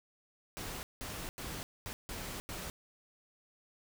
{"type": "noise bursts at uneven times", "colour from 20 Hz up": "pink", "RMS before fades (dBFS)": -42, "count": 6, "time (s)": [[0.57, 0.83], [1.01, 1.29], [1.38, 1.63], [1.86, 1.93], [2.09, 2.4], [2.49, 2.7]], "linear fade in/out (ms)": 0, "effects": []}